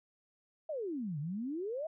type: exponential two-way sweep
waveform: sine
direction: down then up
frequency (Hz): 659.3 to 139.1 to 659.3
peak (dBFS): -35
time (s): 0.69-1.87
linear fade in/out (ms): 5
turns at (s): 1.19
effects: none